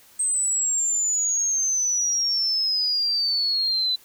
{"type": "exponential sweep", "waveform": "sine", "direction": "down", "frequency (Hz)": [8320, 3986], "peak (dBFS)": -20, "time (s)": [0.19, 3.96], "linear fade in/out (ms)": 10, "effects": ["white hiss -53 dBFS RMS until 4.04 s"]}